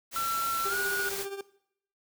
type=noise; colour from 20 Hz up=white; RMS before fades=-36 dBFS; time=0.11-1.27 s; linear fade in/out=50 ms
type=tone with pitch glide; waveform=triangle; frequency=1349 to 1454.2 Hz; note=E6 to F#6; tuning=+40 to -30 cents; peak=-27 dBFS; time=0.16-1.09 s; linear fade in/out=2 ms; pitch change=+130 cents; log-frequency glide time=0.68-0.75 s
type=tone with tremolo; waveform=40% pulse; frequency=395.6 Hz; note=G4; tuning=16 cents sharp; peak=-32 dBFS; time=0.65-1.41 s; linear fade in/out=2 ms; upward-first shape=triangle; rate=15 Hz; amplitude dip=75%
effects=noise-tail reverb RT60 0.7 s tail -20 dB re dry